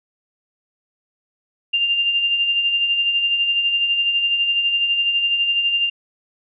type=tone with tremolo; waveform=sine; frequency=2794 Hz; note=F7; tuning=in tune; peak=-14 dBFS; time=1.73-5.9 s; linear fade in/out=10 ms; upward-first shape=sine; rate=12 Hz; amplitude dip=45%; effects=none